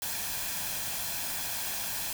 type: noise with comb filter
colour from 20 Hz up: white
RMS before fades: -34 dBFS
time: 0.02-2.13 s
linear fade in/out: 2 ms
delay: 1.2 ms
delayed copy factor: +0.5
effects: none